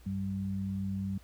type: tone pair together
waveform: sine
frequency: 96.9 / 193.8 Hz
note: G2 / G3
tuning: -20 / -20 cents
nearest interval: octave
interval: 1200 cents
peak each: -36 / -33 dBFS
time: 0.06-1.18 s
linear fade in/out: 5 ms
effects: added 60 Hz sine -53 dBFS peak until 1.23 s + pink hiss -62 dBFS RMS until 1.23 s